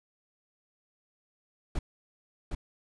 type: noise with echo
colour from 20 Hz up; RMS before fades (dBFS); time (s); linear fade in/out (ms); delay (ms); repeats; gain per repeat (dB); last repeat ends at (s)
brown; -29; 1.75-1.79; 5; 760; 1; -4; 2.55
effects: resampled to 24000 Hz